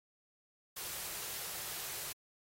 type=band-stop noise; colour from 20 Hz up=white; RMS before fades=-42 dBFS; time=0.76-2.13 s; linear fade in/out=10 ms; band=210 to 310 Hz; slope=96 dB/octave; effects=AAC 48 kbps